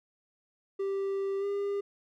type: tone with pitch glide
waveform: triangle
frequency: 392 to 401.9 Hz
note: G4 to G4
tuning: 0 to +43 cents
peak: -27 dBFS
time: 0.79-1.81 s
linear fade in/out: 10 ms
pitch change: +43 cents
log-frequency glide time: 1.39-1.45 s
effects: none